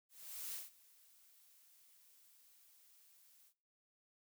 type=noise with ADSR envelope; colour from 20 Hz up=blue; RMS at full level=-44 dBFS; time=0.09-3.54 s; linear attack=440 ms; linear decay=170 ms; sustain=-23 dB; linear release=75 ms; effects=noise-tail reverb RT60 0.5 s tail -22 dB re dry